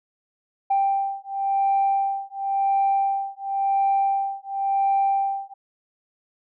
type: beating tone pair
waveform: sine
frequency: 786 / 786.94 Hz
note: G5 / G5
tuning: +4 / +7 cents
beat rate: 0.94 Hz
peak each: -22 dBFS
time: 0.7-5.54 s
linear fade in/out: 10 ms
effects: tanh soft clip ceiling -13 dBFS